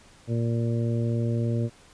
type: harmonic tone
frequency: 116.54 Hz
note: A#2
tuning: in tune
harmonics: 1 / 2 / 3 / 4 / 5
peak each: -24 / -30 / -34 / -36 / -38 dBFS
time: 0.27-1.7 s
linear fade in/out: 50 ms
effects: pink hiss -54 dBFS RMS until 1.93 s + resampled to 22050 Hz